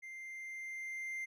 triangle tone with level ramp, 2093 Hz, C7, in tune, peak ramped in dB -44 to -36 dBFS, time 0.02-1.26 s, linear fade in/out 20 ms, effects none

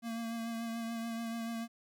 square tone with vibrato, 229.5 Hz, A#3, 27 cents flat, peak -37 dBFS, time 0.02-1.68 s, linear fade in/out 50 ms, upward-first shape triangle, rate 6.9 Hz, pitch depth 28 cents each way, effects none

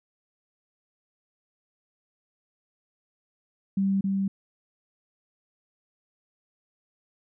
sine tone with echo, 195 Hz, G3, 9 cents flat, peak -21 dBFS, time 3.77-4.01 s, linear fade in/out 5 ms, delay 270 ms, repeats 1, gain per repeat -2 dB, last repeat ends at 4.28 s, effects none

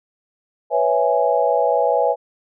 sine chord, C# minor seventh, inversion third, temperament equal, 493.9 / 554.4 / 659.3 / 830.6 Hz, B4 / C#5 / E5 / G#5, 0 / 0 / 0 / 0 cents, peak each -20 dBFS, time 0.7-2.16 s, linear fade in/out 50 ms, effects none

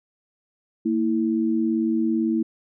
sine tone pair together, 228.1 / 326 Hz, A#3 / E4, -37 / -19 cents, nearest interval tritone, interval 618 cents, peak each -22 dBFS, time 0.85-2.43 s, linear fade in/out 10 ms, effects none

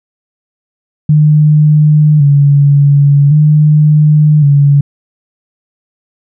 sine tone with vibrato, 146.83 Hz, D3, in tune, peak -3 dBFS, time 1.09-4.81 s, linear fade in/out 5 ms, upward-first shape square, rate 0.45 Hz, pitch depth 53 cents each way, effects none

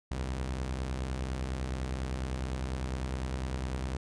sawtooth beating tone pair, 64.2 / 74.1 Hz, C2 / D2, -32 / +16 cents, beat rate 9.9 Hz, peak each -29 / -37 dBFS, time 0.11-3.97 s, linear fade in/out 5 ms, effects resampled to 22050 Hz

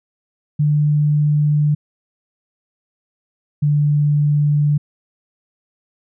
sine tone pair in turn, 148.7 / 147.16 Hz, D3 / D3, +22 / +4 cents, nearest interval unison, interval 18 cents, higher first, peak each -12 dBFS, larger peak neither, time 0.59-1.75 / 3.62-4.78 s, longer neither, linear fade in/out 10 ms, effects none

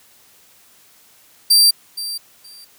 sawtooth tone with echo, 4699 Hz, D8, in tune, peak -6 dBFS, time 1.5-1.71 s, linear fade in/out 10 ms, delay 470 ms, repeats 2, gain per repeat -15 dB, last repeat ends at 2.65 s, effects white hiss -51 dBFS RMS until 2.78 s + high-pass 60 Hz 12 dB/octave

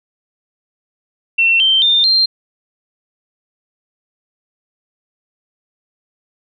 sine tone with pitch steps, 2705 / 3125 / 3611 / 4172 Hz, E7 / G7 / A7 / C8, +44 / -6 / +44 / -6 cents, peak -9 dBFS, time 1.38-2.26 s, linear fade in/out 10 ms, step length 220 ms, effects none

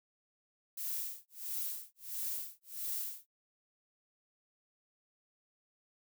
violet noise with tremolo, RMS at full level -37 dBFS, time 0.77-3.27 s, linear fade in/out 5 ms, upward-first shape sine, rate 1.5 Hz, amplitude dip 100%, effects noise-tail reverb RT60 0.1 s tail -22 dB re dry

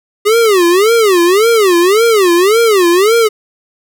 square tone with vibrato, 399.4 Hz, G4, 32 cents sharp, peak -7 dBFS, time 0.25-3.29 s, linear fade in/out 20 ms, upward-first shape sine, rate 1.8 Hz, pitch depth 270 cents each way, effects none

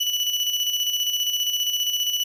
35% pulse tone with tremolo, 2960 Hz, F#7, in tune, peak -18 dBFS, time 0-2.24 s, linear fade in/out 10 ms, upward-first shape square, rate 15 Hz, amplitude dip 45%, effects none

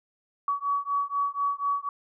sine beating tone pair, 1131 / 1135.1 Hz, C#6 / C#6, +34 / +41 cents, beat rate 4.1 Hz, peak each -28 dBFS, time 0.48-1.89 s, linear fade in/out 2 ms, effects none

